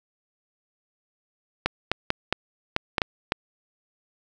clicks, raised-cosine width 0.3 ms, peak -5 dBFS, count 8, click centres 1.66 / 1.916 / 2.104 / 2.326 / 2.764 / 2.982 / 3.018 / 3.321 s, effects none

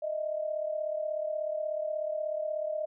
sine tone pair together, 613.5 / 650 Hz, D#5 / E5, -25 / -24 cents, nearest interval minor second, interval 101 cents, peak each -31 / -36 dBFS, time 0.02-2.86 s, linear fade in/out 10 ms, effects none

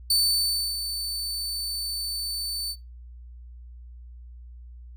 sawtooth tone with ADSR envelope, 4527 Hz, C#8, 36 cents sharp, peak -16 dBFS, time 0.1-2.76 s, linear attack 4 ms, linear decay 650 ms, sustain -10 dB, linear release 59 ms, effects noise-tail reverb RT60 0.2 s tail -20 dB re dry + added 60 Hz sine -41 dBFS peak until 4.96 s

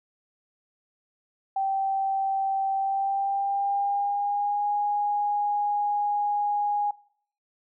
sine tone with pitch glide, 778 to 824.3 Hz, G5 to G#5, -13 to -13 cents, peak -23 dBFS, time 1.56-6.91 s, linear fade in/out 5 ms, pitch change +100 cents, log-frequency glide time 2.75-4.68 s, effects noise-tail reverb RT60 0.6 s tail -22 dB re dry

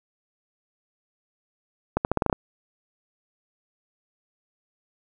accelerating click train, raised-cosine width 1 ms, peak -7 dBFS, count 8, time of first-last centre 1.97-2.328 s, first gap 79 ms, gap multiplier 0.85, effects none

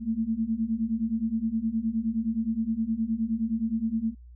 sine beating tone pair, 219 / 228.6 Hz, A3 / A#3, -8 / -34 cents, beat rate 9.6 Hz, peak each -29 / -27 dBFS, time 0-4.15 s, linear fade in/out 50 ms, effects added 60 Hz sine -45 dBFS peak until 4.35 s

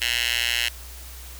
10% pulse tone with high-pass filter, 119.2 Hz, A#2, 39 cents sharp, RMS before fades -24 dBFS, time 0.01-0.69 s, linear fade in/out 10 ms, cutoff 2500 Hz, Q 3.2, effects added 62 Hz sine -39 dBFS peak until 1.39 s + white hiss -43 dBFS RMS until 1.39 s

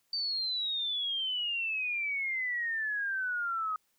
sine exponential sweep, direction down, 4625 to 1254 Hz, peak -30 dBFS, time 0.13-3.76 s, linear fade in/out 2 ms, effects white hiss -74 dBFS RMS until 3.98 s

